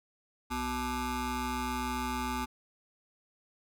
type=ring-modulated tone; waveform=25% pulse; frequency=311.7 Hz; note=D#4; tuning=3 cents sharp; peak=-25 dBFS; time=0.5-2.46 s; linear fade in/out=20 ms; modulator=560 Hz; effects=none